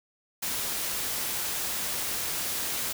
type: noise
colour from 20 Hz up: white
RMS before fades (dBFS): -31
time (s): 0.42-2.93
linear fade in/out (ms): 10
effects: none